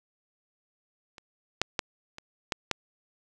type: clicks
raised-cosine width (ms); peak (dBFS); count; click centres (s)
0.2; -28 / -6 / -9 / -24 / -10 / -8; 6; 1.182 / 1.616 / 1.792 / 2.184 / 2.522 / 2.713
effects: none